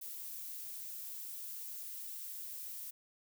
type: noise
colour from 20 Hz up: violet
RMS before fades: -45 dBFS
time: 0.01-2.91 s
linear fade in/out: 10 ms
effects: none